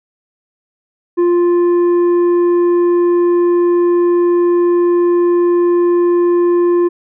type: tone with tanh clipping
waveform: sine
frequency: 349.2 Hz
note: F4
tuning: in tune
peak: -10 dBFS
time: 1.17-6.89 s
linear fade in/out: 20 ms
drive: 6 dB
effects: none

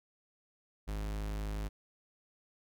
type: tone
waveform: 45% pulse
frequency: 51.9 Hz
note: G#1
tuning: in tune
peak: -35 dBFS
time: 0.87-1.69 s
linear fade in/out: 20 ms
effects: none

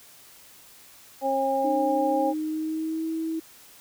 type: harmonic tone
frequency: 270.2 Hz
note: C#4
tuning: 44 cents flat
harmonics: 1 / 2 / 3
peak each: -32 / -25 / -25 dBFS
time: 1.21-2.34 s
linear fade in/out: 50 ms
type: tone with pitch glide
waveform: sine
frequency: 301.1 to 322.7 Hz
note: D4 to E4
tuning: +43 to -37 cents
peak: -26 dBFS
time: 1.64-3.4 s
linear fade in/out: 10 ms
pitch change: +120 cents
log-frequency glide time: 1.92-3.08 s
effects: white hiss -51 dBFS RMS until 3.8 s

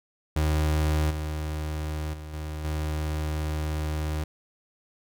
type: tone with level steps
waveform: 35% pulse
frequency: 76.9 Hz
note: D#2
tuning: 20 cents flat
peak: -20 / -27 / -35 / -30 / -25 dBFS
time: 0.36-4.24 s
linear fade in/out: 5 ms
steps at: 1.1 / 2.13 / 2.33 / 2.64 s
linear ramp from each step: 10 ms
effects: none

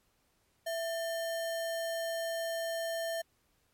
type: tone with sample-and-hold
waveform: sine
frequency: 663 Hz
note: E5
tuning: 10 cents sharp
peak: -32 dBFS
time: 0.66-3.22 s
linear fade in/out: 10 ms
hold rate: 2450 Hz
effects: pink hiss -73 dBFS RMS until 3.73 s + MP3 64 kbps

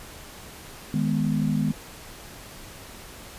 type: chord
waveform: sine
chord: G# minor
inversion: second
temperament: equal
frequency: 155.56 / 207.7 / 246.9 Hz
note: D#3 / G#3 / B3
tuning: 0 / 0 / 0 cents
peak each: -25 / -25 / -27 dBFS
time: 0.94-1.72 s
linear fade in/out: 2 ms
effects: pink hiss -43 dBFS RMS until 3.38 s + resampled to 32000 Hz

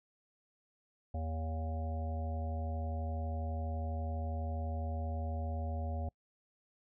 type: harmonic tone with a mistuned harmonic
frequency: 80.2 Hz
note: E2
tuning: 47 cents flat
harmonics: 1 / 3 / 5 / 7 / 9 / 10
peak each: -35 / -46 / -54 / -47 / -46 / -55 dBFS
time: 1.14-6.09 s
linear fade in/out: 5 ms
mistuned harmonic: 9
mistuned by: -29 cents
effects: noise-tail reverb RT60 0.1 s tail -26 dB re dry

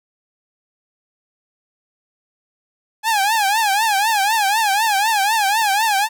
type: tone with vibrato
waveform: sawtooth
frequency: 840 Hz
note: G#5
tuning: 19 cents sharp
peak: -11 dBFS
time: 3.03-6.09 s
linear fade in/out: 50 ms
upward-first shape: triangle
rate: 4 Hz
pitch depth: 170 cents each way
effects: none

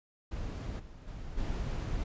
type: noise with level steps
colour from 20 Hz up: brown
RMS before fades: -37 / -48 / -42 / -34 dBFS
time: 0.31-2.04 s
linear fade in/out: 10 ms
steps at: 0.79 / 1.07 / 1.37 s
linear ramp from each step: 10 ms
effects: resampled to 16000 Hz

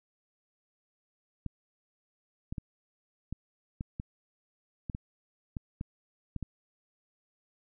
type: clicks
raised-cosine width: 5 ms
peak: -23 dBFS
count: 12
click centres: 1.463 / 2.525 / 2.582 / 3.326 / 3.809 / 3.999 / 4.898 / 4.949 / 5.568 / 5.811 / 6.363 / 6.427 s
effects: none

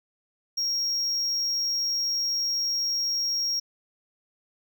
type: tone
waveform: triangle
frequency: 5588 Hz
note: F8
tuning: in tune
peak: -23 dBFS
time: 0.57-3.6 s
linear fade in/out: 10 ms
effects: none

